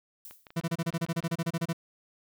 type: noise with exponential decay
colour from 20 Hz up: violet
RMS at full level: -43 dBFS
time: 0.25-0.56 s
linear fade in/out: 0 ms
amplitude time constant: 67 ms
type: clicks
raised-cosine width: 0.3 ms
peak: -32 dBFS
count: 10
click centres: 0.31 / 0.468 / 0.505 / 0.611 / 0.714 / 0.822 / 0.927 / 1.064 / 1.227 / 1.314 s
type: tone bursts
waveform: 40% pulse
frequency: 166.5 Hz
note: E3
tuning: 18 cents sharp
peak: -26 dBFS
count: 16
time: 0.56-1.731 s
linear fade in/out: 10 ms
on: 46 ms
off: 29 ms
effects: none